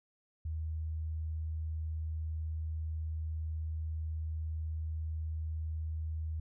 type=tone; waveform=sine; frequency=79.1 Hz; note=D#2; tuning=29 cents sharp; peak=-34 dBFS; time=0.45-6.4 s; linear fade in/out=5 ms; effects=none